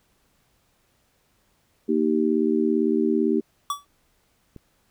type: chord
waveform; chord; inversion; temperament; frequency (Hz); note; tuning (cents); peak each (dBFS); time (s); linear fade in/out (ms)
sine; Eb major; second; just; 233.3 / 311.1 / 388.9; Bb3 / Eb4 / G4; +2 / 0 / -14; -23; 1.88-3.41; 20
type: tone with exponential decay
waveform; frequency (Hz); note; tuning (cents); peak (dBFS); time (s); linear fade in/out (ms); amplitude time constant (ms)
square; 1146; D6; -43; -21; 3.7-3.85; 2; 31
type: click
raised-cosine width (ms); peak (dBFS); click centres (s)
3; -28; 4.563
effects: pink hiss -66 dBFS RMS until 4.9 s